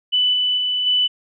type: tone with level steps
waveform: sine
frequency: 2988 Hz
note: F#7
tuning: 16 cents sharp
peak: -14 / -16 / -18 / -14 dBFS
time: 0.12-1.08 s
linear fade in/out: 20 ms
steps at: 0.33 / 0.57 / 0.86 s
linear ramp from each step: 10 ms
effects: none